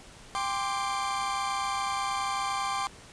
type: chord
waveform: 40% pulse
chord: G suspended fourth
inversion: none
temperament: equal with one note detuned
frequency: 793.1 / 1046.5 / 1174.7 Hz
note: G5 / C6 / D6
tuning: +20 / 0 / 0 cents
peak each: -32 dBFS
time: 0.35-2.87 s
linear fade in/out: 0 ms
effects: pink hiss -50 dBFS RMS until 3.12 s + resampled to 22050 Hz